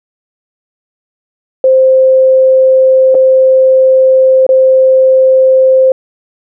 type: tone with dropouts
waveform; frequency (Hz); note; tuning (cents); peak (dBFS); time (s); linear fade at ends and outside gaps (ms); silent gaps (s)
sine; 523.3; C5; 0; -3; 1.64-5.92; 2; 3.145-3.15 / 4.466-4.49
effects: none